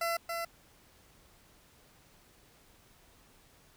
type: tone with echo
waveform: 20% pulse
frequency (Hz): 675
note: E5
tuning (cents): +41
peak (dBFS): -25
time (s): 0.01-0.17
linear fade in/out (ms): 5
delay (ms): 280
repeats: 1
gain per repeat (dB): -4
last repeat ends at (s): 0.45
effects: pink hiss -62 dBFS RMS until 3.76 s